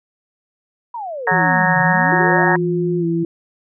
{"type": "exponential two-way sweep", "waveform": "sine", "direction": "down then up", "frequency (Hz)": [987, 135.1, 987], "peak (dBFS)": -24, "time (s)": [0.94, 2.57], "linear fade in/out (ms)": 5, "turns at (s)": 1.8}
{"type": "harmonic tone", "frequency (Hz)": 184.5, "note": "F#3", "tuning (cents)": -5, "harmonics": [3, 4, 5, 6, 7, 8, 9, 10], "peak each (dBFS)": [-25, -21, -19, -27, -28, -29, -19, -19], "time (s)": [1.27, 2.56], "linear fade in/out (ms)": 2}
{"type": "tone", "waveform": "sine", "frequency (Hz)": 167.6, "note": "E3", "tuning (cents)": 29, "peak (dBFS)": -19, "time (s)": [1.31, 3.24], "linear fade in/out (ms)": 10}
{"type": "tone with pitch glide", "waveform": "sine", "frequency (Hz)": [354.6, 334.7], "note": ["F4", "E4"], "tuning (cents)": [26, 26], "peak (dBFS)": -18, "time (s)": [2.12, 3.25], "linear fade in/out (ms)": 2, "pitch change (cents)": -100, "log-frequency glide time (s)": [2.99, 3.05]}
{"effects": []}